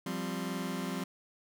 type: chord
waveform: sawtooth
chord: F suspended second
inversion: none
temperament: just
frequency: 174.61 / 196.44 / 261.9 Hz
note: F3 / G3 / C4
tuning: 0 / +4 / +2 cents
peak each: -34 dBFS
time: 0.06-1.04 s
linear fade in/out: 5 ms
effects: none

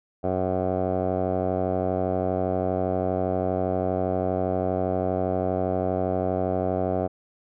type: tone with low-pass filter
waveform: 10% pulse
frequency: 92.5 Hz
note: F#2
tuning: in tune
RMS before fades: -25 dBFS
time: 0.23-7.08 s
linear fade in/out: 20 ms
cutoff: 720 Hz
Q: 4.4
effects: none

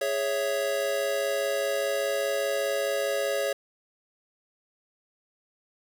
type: chord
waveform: square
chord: C# minor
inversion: second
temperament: equal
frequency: 415.3 / 554.4 / 659.3 Hz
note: G#4 / C#5 / E5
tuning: 0 / 0 / 0 cents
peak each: -33 / -28 / -33 dBFS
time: 0.01-3.53 s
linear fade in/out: 5 ms
effects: none

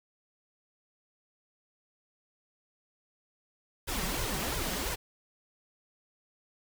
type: noise with flanger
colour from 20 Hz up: pink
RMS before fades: -33 dBFS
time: 3.87-4.96 s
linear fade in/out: 20 ms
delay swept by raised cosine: 1.9 to 5.4 ms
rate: 2.9 Hz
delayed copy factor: +1
effects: none

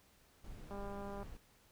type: noise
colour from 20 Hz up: brown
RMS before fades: -50 dBFS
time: 0.44-1.37 s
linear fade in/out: 5 ms
type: click train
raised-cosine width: 1 ms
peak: -34 dBFS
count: 105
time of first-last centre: 0.71-1.23 s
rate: 200 Hz
effects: pink hiss -68 dBFS RMS until 1.71 s

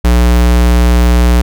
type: tone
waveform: square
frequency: 60.1 Hz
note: B1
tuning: 46 cents flat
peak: -6 dBFS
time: 0.04-1.42 s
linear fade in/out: 10 ms
effects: none

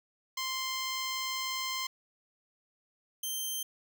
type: tone pair in turn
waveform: 10% pulse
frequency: 1046.5 / 3136 Hz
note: C6 / G7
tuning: 0 / 0 cents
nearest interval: octave + perfect fifth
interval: 1900 cents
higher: second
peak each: -24 / -25 dBFS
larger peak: first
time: 0.37-1.87 / 3.23-3.63 s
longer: first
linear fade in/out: 5 ms
effects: none

